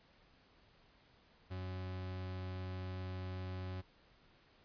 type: tone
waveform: 40% pulse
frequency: 92.5 Hz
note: F#2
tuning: in tune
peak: -40 dBFS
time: 1.5-3.82 s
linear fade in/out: 20 ms
effects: pink hiss -67 dBFS RMS until 4.64 s + resampled to 11025 Hz